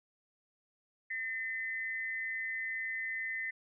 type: tone pair together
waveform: sine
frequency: 1814.8 / 2037 Hz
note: A#6 / C7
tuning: -47 / -47 cents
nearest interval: major second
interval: 200 cents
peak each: -38 / -37 dBFS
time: 1.1-3.51 s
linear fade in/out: 10 ms
effects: none